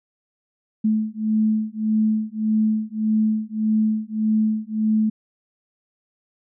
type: beating tone pair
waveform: sine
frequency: 216.1 / 217.8 Hz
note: A3 / A3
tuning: -31 / -17 cents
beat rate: 1.7 Hz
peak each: -21 dBFS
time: 0.84-5.1 s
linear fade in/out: 10 ms
effects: none

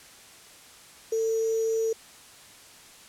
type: tone with sample-and-hold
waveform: sine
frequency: 447.9 Hz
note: A4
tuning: 31 cents sharp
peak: -23 dBFS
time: 1.12-1.93 s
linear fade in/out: 5 ms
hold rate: 6300 Hz
effects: white hiss -50 dBFS RMS until 3.08 s + low-pass 10000 Hz 12 dB/octave

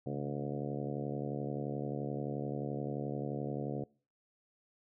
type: harmonic tone with a mistuned harmonic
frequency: 71.5 Hz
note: D2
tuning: 46 cents flat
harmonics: 2 / 3 / 4 / 5 / 6 / 7 / 8 / 9 / 10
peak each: -39 / -42 / -42 / -46 / -44 / -44 / -47 / -52 / -50 dBFS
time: 0.06-3.84 s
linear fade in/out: 5 ms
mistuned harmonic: 2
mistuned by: -85 cents
effects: noise-tail reverb RT60 0.4 s tail -24 dB re dry

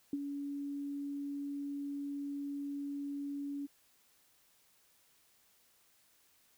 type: tone with ADSR envelope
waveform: sine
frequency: 283.4 Hz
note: C#4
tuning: 38 cents sharp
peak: -30 dBFS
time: 0.13-3.67 s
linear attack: 3 ms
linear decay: 34 ms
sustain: -7 dB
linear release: 20 ms
effects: white hiss -69 dBFS RMS until 6.57 s

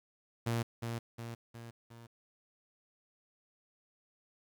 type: tone with echo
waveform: sawtooth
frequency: 116.54 Hz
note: A#2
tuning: in tune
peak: -27 dBFS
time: 0.46-0.63 s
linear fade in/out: 10 ms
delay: 360 ms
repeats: 4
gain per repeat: -5 dB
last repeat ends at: 2.07 s
effects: 11-bit

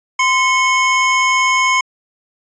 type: tone pair together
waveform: square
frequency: 1034 / 2191 Hz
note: C6 / C#7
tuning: -21 / -21 cents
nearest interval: octave + minor second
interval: 1300 cents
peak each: -15 dBFS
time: 0.19-1.81 s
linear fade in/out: 5 ms
effects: resampled to 16000 Hz

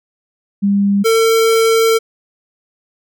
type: tone pair in turn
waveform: sine / square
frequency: 200.2 / 451 Hz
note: G3 / A4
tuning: +37 / +43 cents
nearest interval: octave + major second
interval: 1406 cents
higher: second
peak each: -10 dBFS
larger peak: neither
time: 0.62-1.04 / 1.04-1.99 s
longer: second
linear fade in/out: 20 ms
effects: none

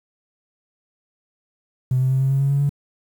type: tone with pitch steps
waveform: triangle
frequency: 128.3 / 130.24 / 132.21 / 134.21 / 136.24 / 138.31 / 140.4 / 142.52 Hz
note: C3 / C3 / C3 / C3 / C#3 / C#3 / C#3 / C#3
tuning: -34 / -8 / +18 / +44 / -30 / -4 / +22 / +48 cents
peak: -12 dBFS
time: 1.91-2.694 s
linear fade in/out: 5 ms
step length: 98 ms
effects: tanh soft clip ceiling -13 dBFS + 8-bit

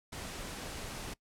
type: noise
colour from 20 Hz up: pink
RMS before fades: -42 dBFS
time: 0.12-1.14 s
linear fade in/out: 10 ms
effects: noise-tail reverb RT60 0.1 s tail -22 dB re dry + low-pass 11000 Hz 12 dB/octave

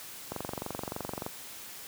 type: click train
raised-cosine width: 1 ms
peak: -20 dBFS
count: 23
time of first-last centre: 0.32-1.264 s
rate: 23.3 Hz
effects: white hiss -45 dBFS RMS until 1.87 s + high-pass 80 Hz 12 dB/octave

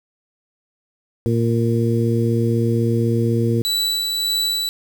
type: harmonic tone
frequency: 116 Hz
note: A#2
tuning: 8 cents flat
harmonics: 1 / 2 / 3 / 4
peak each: -18 / -21 / -23 / -24 dBFS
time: 1.26-3.62 s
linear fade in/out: 0 ms
type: tone with tremolo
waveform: 40% pulse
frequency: 3951 Hz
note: B7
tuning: in tune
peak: -16 dBFS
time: 3.65-4.69 s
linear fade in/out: 0 ms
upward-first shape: sine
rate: 1.7 Hz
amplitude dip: 30%
effects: 7-bit

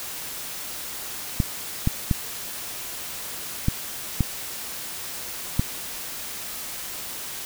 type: clicks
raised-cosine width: 5 ms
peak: -7 dBFS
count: 6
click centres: 1.402 / 1.874 / 2.112 / 3.684 / 4.207 / 5.595 s
effects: white hiss -34 dBFS RMS until 7.45 s

